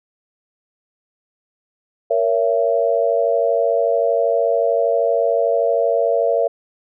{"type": "chord", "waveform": "sine", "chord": "A# diminished", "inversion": "none", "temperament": "just", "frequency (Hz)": [466.2, 559.4, 671.3], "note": ["A#4", "C#5", "E5"], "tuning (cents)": [0, 16, 31], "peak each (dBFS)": [-19, -19, -18], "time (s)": [2.1, 6.48], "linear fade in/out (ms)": 10, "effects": []}